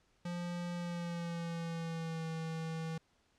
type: tone with pitch glide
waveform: square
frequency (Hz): 174.61 to 161.98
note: F3 to E3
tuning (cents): 0 to -30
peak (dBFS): -38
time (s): 0.25-2.98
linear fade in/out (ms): 5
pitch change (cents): -130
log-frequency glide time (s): 0.75-2.26
effects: pink hiss -73 dBFS RMS until 3.38 s + low-pass 7000 Hz 12 dB/octave